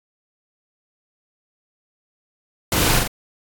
pink noise with echo, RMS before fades -19 dBFS, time 2.72-2.99 s, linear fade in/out 2 ms, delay 43 ms, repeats 2, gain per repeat -3 dB, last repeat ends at 3.076 s, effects AAC 64 kbps

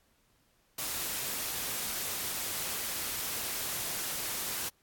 white noise, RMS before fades -35 dBFS, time 0.78-4.69 s, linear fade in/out 5 ms, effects pink hiss -70 dBFS RMS until 4.82 s + AAC 64 kbps

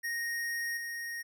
square tone with level steps, 1864.7 Hz, A#6, in tune, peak -33 / -37 dBFS, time 0.03-1.23 s, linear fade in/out 20 ms, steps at 0.77 s, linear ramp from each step 2 ms, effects none

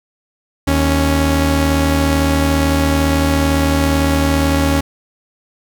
sawtooth tone pair together, 77.78 / 277.2 Hz, D#2 / C#4, 0 / 0 cents, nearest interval octave + minor seventh, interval 2200 cents, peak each -11 dBFS, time 0.67-4.81 s, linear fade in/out 10 ms, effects none

